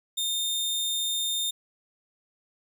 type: tone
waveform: sawtooth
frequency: 3637 Hz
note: A#7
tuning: 43 cents flat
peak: -23 dBFS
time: 0.17-1.51 s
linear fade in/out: 10 ms
effects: none